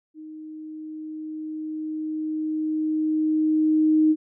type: tone with level ramp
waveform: sine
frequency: 311.1 Hz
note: D#4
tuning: in tune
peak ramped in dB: -37 to -14 dBFS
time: 0.14-4.16 s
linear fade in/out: 50 ms
effects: none